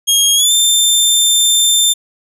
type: tone with pitch glide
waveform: 20% pulse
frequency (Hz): 3263 to 3579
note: G#7 to A7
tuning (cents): -31 to +29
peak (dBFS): -3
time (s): 0.07-1.94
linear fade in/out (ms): 20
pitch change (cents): +160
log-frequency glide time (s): 0.35-0.52
effects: none